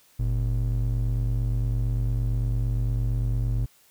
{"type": "ring-modulated tone", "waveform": "triangle", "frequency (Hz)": 82.41, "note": "E2", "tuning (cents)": 0, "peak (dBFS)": -17, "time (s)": [0.19, 3.66], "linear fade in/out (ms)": 10, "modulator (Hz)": 34.4, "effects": ["white hiss -59 dBFS RMS until 3.9 s"]}